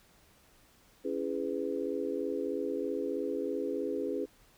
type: chord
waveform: sine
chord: C# minor seventh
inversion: none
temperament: just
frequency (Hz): 277.2 / 332.6 / 415.8 / 498.9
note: C#4 / E4 / G#4 / B4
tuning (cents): 0 / +16 / +2 / +17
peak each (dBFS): -37 / -38 / -35 / -37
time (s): 1.04-4.26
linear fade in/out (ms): 20
effects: pink hiss -63 dBFS RMS until 4.57 s